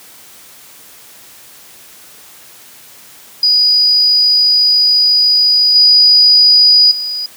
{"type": "tone with level steps", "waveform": "sine", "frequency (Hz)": 4923, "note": "D#8", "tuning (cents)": -19, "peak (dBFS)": [-7, -4, -17], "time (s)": [3.43, 7.26], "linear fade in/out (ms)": 2, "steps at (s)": [5.75, 6.91], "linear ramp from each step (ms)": 5, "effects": ["white hiss -39 dBFS RMS until 7.36 s", "high-pass 80 Hz 12 dB/octave"]}